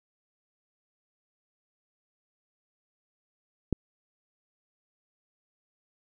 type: click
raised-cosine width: 3 ms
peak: -12 dBFS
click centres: 3.727 s
effects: none